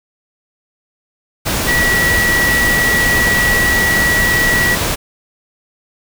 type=tone in noise; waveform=sine; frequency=1934 Hz; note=B6; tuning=37 cents flat; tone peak=-12 dBFS; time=1.67-4.76 s; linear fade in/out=20 ms; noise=pink; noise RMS=-17 dBFS; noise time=1.45-4.96 s; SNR=+2 dB; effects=none